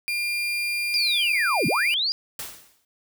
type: tone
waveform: 35% pulse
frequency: 2400 Hz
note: D7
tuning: 37 cents sharp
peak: -22 dBFS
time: 0.08-1.94 s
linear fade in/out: 0 ms
type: linear two-way sweep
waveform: sine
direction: down then up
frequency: 4962 to 117 to 4962 Hz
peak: -21 dBFS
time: 0.94-2.12 s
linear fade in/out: 0 ms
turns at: 1.67 s
type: noise with exponential decay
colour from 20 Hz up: white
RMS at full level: -31 dBFS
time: 2.39-2.85 s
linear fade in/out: 2 ms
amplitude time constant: 100 ms
effects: none